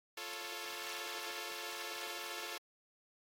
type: chord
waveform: 5% pulse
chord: F augmented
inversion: none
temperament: equal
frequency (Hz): 349.2 / 440 / 554.4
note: F4 / A4 / C#5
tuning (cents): 0 / 0 / 0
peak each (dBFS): -36 / -34 / -36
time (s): 0.17-2.58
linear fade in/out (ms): 5
effects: AAC 48 kbps